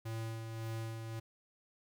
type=tone with tremolo; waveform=square; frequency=112.7 Hz; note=A2; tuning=42 cents sharp; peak=-38 dBFS; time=0.05-1.2 s; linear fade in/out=10 ms; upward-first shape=sine; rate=1.8 Hz; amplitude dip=40%; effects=none